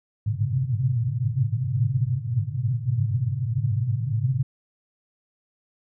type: band-pass noise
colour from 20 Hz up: white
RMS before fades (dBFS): -24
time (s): 0.26-4.43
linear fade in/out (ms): 10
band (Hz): 100 to 140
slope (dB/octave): 96
effects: none